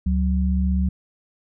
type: tone pair together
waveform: sine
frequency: 70.9 / 186.14 Hz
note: C#2 / F#3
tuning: +40 / +11 cents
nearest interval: octave + perfect fourth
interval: 1671 cents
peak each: -19 / -22 dBFS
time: 0.06-0.89 s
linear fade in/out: 5 ms
effects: none